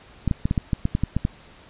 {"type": "clicks", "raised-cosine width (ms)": 5, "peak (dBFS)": -8, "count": 11, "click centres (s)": [0.277, 0.312, 0.455, 0.511, 0.578, 0.732, 0.854, 0.951, 1.036, 1.166, 1.251], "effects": ["pink hiss -49 dBFS RMS until 1.69 s", "resampled to 8000 Hz"]}